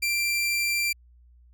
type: tone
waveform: sawtooth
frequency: 2361 Hz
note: D7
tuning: 9 cents sharp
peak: -20 dBFS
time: 0.02-0.93 s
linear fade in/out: 10 ms
effects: added 60 Hz sine -52 dBFS peak until 1.53 s